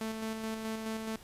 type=tone with tremolo; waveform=sawtooth; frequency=221.1 Hz; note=A3; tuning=9 cents sharp; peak=-30 dBFS; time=0.01-1.16 s; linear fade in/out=2 ms; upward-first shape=square; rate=4.7 Hz; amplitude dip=35%; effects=pink hiss -55 dBFS RMS until 1.23 s + resampled to 32000 Hz